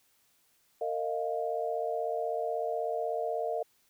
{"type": "chord", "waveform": "sine", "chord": "Bb suspended fourth", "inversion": "none", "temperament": "equal with one note detuned", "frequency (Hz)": [458.2, 622.3, 698.5], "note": ["Bb4", "Eb5", "F5"], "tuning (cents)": [-30, 0, 0], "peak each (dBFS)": -34, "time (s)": [0.81, 3.63], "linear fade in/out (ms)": 5, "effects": ["white hiss -69 dBFS RMS until 3.89 s"]}